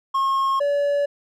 triangle tone pair in turn, 1081 / 572.6 Hz, C#6 / D5, -44 / -44 cents, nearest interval major seventh, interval 1100 cents, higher first, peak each -16 dBFS, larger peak neither, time 0.14-0.6 / 0.6-1.06 s, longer neither, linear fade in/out 10 ms, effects none

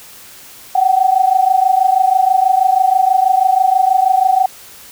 sine tone pair together, 743.8 / 770 Hz, F#5 / G5, +9 / -31 cents, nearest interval minor second, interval 60 cents, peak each -12 dBFS, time 0.75-4.46 s, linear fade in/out 5 ms, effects white hiss -38 dBFS RMS until 4.91 s

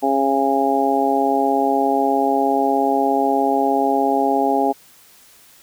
harmonic tone, 136.8 Hz, C#3, 23 cents flat, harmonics 2 / 3 / 4 / 5 / 6, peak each -21 / -22 / -25 / -21 / -19 dBFS, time 0.02-4.73 s, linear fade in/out 20 ms, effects white hiss -49 dBFS RMS until 5.62 s

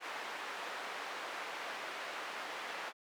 white band-pass noise, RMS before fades -43 dBFS, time 0-2.93 s, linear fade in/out 50 ms, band 500 to 1900 Hz, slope 12 dB/octave, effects none

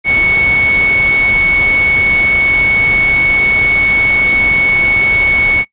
sine tone in noise, 2217 Hz, C#7, in tune, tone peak -8 dBFS, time 0.04-5.65 s, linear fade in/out 50 ms, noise pink, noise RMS -21 dBFS, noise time 0.04-5.65 s, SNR +10 dB, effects noise-tail reverb RT60 0.1 s tail -20 dB re dry + resampled to 8000 Hz

